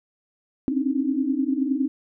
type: tone cluster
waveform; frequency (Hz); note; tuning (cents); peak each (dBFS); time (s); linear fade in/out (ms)
sine; 262 / 271.6 / 293.8 / 315; C4 / C#4 / D4 / D#4; +2 / -35 / +1 / +21; -24 / -26 / -28 / -29; 0.68-1.88; 0
effects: none